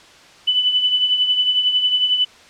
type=tone with tremolo; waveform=sine; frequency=2992 Hz; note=F#7; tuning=19 cents sharp; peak=-11 dBFS; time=0.47-2.25 s; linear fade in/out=10 ms; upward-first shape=triangle; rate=11 Hz; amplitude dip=65%; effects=white hiss -45 dBFS RMS until 2.49 s + low-pass 5000 Hz 12 dB/octave